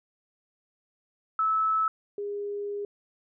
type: tone pair in turn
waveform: sine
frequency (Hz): 1304 / 408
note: E6 / G#4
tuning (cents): -19 / -31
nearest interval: octave + minor sixth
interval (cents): 2012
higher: first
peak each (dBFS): -22 / -30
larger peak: first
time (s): 1.39-1.88 / 2.18-2.85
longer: second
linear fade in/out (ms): 2
effects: none